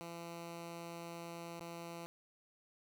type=tone with dropouts; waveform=10% pulse; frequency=169.3 Hz; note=E3; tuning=46 cents sharp; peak=-37 dBFS; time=0.01-2.06 s; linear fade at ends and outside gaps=0 ms; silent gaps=1.595-1.606 s; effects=none